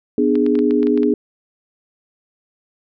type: chord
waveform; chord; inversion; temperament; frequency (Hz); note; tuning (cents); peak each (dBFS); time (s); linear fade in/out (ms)
sine; G# diminished; first; just; 249.2 / 299 / 415.3; B3 / D4 / G#4; +16 / +31 / 0; -17; 0.18-1.14; 2
type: clicks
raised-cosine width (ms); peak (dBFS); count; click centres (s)
0.3; -18; 9; 0.355 / 0.464 / 0.554 / 0.59 / 0.709 / 0.83 / 0.87 / 0.976 / 1.032
effects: none